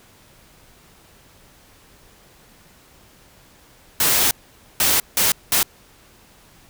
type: noise bursts at uneven times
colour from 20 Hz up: white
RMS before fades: -17 dBFS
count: 4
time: 4-4.31 / 4.8-5 / 5.17-5.32 / 5.52-5.63 s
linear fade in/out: 2 ms
effects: pink hiss -51 dBFS RMS until 6.69 s